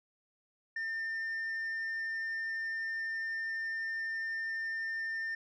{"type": "tone", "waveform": "sine", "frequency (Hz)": 1803, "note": "A6", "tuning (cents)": 42, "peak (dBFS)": -31, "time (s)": [0.76, 5.35], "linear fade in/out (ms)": 5, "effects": ["tanh soft clip ceiling -33 dBFS"]}